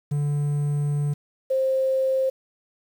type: tone pair in turn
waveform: triangle / sine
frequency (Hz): 145.5 / 528.2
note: D3 / C5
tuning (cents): -16 / +16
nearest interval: octave + minor seventh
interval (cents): 2232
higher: second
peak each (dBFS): -19 / -19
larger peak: neither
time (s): 0.11-1.14 / 1.5-2.3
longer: first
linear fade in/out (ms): 10
effects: 8-bit